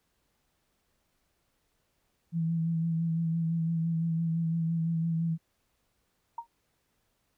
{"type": "tone with vibrato", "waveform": "sine", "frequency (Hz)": 164.81, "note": "E3", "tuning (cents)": 0, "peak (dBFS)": -26, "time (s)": [2.32, 5.38], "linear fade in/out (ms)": 50, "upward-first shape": "sine", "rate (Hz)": 5.9, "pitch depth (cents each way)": 26}
{"type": "tone with exponential decay", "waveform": "sine", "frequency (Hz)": 932.3, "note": "A#5", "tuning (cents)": 0, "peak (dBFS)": -30, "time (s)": [6.38, 6.47], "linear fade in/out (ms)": 5, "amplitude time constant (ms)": 19}
{"effects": ["pink hiss -75 dBFS RMS until 7.37 s"]}